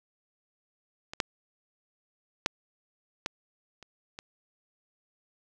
clicks, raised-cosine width 0.2 ms, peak -21 / -8 / -7 / -13 / -30 / -23 dBFS, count 6, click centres 1.135 / 1.202 / 2.461 / 3.261 / 3.827 / 4.189 s, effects none

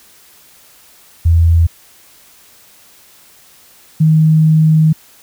sine tone pair in turn, 83.3 / 157.25 Hz, E2 / D#3, +19 / +19 cents, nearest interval major seventh, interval 1100 cents, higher second, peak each -6 dBFS, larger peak neither, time 1.25-1.67 / 4-4.93 s, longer second, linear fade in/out 10 ms, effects white hiss -45 dBFS RMS until 5.22 s

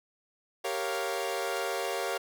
sawtooth chord, G half-diminished seventh, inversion none, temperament equal, 392 / 466.2 / 554.4 / 698.5 Hz, G4 / Bb4 / Db5 / F5, 0 / 0 / 0 / 0 cents, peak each -32 dBFS, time 0.64-2.18 s, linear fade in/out 10 ms, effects none

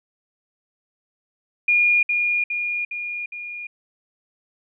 sine tone with echo, 2428 Hz, D#7, 43 cents flat, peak -14 dBFS, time 1.68-2.03 s, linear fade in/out 5 ms, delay 410 ms, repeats 4, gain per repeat -4 dB, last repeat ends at 3.67 s, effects none

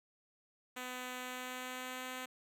5% pulse tone with pitch glide, 251.7 to 255.5 Hz, B3 to C4, +33 to -41 cents, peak -30 dBFS, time 0.76-2.26 s, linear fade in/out 10 ms, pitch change +26 cents, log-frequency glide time 1.18-2.05 s, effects none

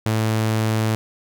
sawtooth tone, 110 Hz, A2, in tune, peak -14 dBFS, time 0.06-0.95 s, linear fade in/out 0 ms, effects none

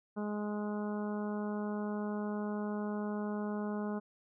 harmonic tone, 208.7 Hz, G#3, 9 cents sharp, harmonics 1 / 2 / 3 / 4 / 5 / 6 / 7, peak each -35 / -41 / -45 / -47 / -49 / -51 / -52 dBFS, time 0.16-4 s, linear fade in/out 20 ms, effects none

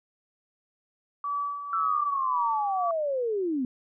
sine tone with tremolo, 1148 Hz, D6, 40 cents flat, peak -26 dBFS, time 1.24-2.91 s, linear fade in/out 2 ms, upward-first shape sine, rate 1.9 Hz, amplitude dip 60%
sine linear sweep, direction down, 1350 to 241.5 Hz, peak -25 dBFS, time 1.73-3.65 s, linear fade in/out 2 ms
effects none

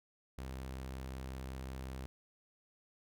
sawtooth tone, 65.41 Hz, C2, in tune, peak -38 dBFS, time 0.38-2.06 s, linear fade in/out 0 ms, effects none

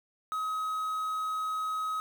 triangle tone with quantisation, 1270 Hz, D#6, 35 cents sharp, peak -28 dBFS, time 0.32-2 s, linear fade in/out 0 ms, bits 8, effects none

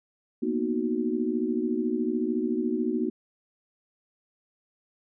sine chord, B major seventh, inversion third, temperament equal, 233.1 / 246.9 / 311.1 / 370 Hz, A#3 / B3 / D#4 / F#4, 0 / 0 / 0 / 0 cents, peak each -30 dBFS, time 0.42-3.1 s, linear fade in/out 10 ms, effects none

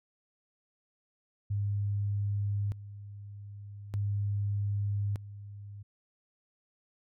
sine tone with tremolo, 101.6 Hz, G#2, 38 cents flat, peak -28 dBFS, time 1.5-5.83 s, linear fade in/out 10 ms, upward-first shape square, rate 0.41 Hz, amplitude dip 80%, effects none

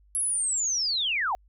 sine linear sweep, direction down, 11070 to 678 Hz, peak -24 dBFS, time 0.15-1.35 s, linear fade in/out 0 ms, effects added 50 Hz sine -56 dBFS peak until 1.48 s

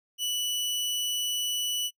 sawtooth tone, 2960 Hz, F#7, in tune, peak -24 dBFS, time 0.18-1.91 s, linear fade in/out 50 ms, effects noise-tail reverb RT60 0.1 s tail -24 dB re dry

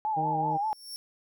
sine tone with vibrato, 833 Hz, G#5, 5 cents sharp, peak -26 dBFS, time 0.05-0.73 s, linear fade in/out 0 ms, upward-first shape sine, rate 5.2 Hz, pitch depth 94 cents each way
harmonic tone, 155.56 Hz, D#3, in tune, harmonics 1 / 2 / 3 / 4 / 5 / 6, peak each -34 / -37 / -39 / -40 / -41 / -42 dBFS, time 0.16-0.58 s, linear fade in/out 20 ms
sawtooth tone with exponential growth, 5460 Hz, F8, 40 cents flat, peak -32 dBFS, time 0.5-0.96 s, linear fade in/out 0 ms, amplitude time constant 100 ms
effects none

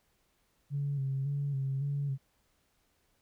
sine tone with vibrato, 138.59 Hz, C#3, in tune, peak -29 dBFS, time 0.7-2.18 s, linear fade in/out 50 ms, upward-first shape square, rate 1.8 Hz, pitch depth 43 cents each way, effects tanh soft clip ceiling -25 dBFS + pink hiss -73 dBFS RMS until 3.21 s

